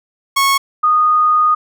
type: tone pair in turn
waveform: sawtooth / sine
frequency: 1100 / 1234.7 Hz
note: C#6 / D#6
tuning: -14 / -14 cents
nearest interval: major second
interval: 200 cents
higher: second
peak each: -7 / -9 dBFS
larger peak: first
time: 0.36-0.58 / 0.83-1.55 s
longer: second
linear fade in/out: 10 ms
effects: none